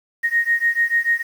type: beating tone pair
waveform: sine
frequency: 1862 / 1868.8 Hz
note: A#6 / A#6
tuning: -2 / +4 cents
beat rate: 6.8 Hz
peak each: -19 dBFS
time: 0.23-1.23 s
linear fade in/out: 20 ms
effects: 7-bit